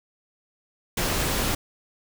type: noise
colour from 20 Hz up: pink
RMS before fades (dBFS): -25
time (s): 0.97-1.55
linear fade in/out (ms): 5
effects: none